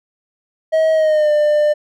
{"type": "tone with pitch glide", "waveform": "triangle", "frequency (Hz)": [637, 597.8], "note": ["D#5", "D5"], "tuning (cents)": [41, 31], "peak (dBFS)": -9, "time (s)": [0.72, 1.74], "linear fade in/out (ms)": 20, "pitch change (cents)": -110, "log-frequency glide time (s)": [0.93, 1.31], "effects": []}